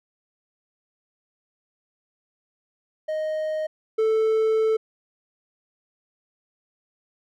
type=tone pair in turn; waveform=triangle; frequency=622.3 / 440.4 Hz; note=D#5 / A4; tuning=0 / +2 cents; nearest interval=tritone; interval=598 cents; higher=first; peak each=-22 / -16 dBFS; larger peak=second; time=3.08-3.67 / 3.98-4.77 s; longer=second; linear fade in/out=10 ms; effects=none